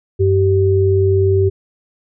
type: tone pair together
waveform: sine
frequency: 95.64 / 386.9 Hz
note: G2 / G4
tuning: -42 / -23 cents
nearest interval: 2 octaves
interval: 2419 cents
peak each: -13 dBFS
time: 0.19-1.5 s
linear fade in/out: 20 ms
effects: none